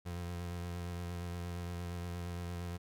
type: tone with vibrato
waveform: 30% pulse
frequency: 87.31 Hz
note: F2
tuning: in tune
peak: -36 dBFS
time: 0.05-2.78 s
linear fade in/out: 20 ms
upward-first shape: sine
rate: 8.6 Hz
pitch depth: 27 cents each way
effects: none